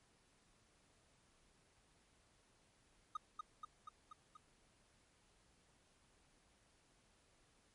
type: tone with echo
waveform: triangle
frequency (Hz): 1244.5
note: D#6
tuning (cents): 0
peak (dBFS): -37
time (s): 3.15-3.17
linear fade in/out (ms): 5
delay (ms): 240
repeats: 5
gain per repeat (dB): -3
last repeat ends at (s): 4.37
effects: pink hiss -73 dBFS RMS until 7.74 s + MP3 48 kbps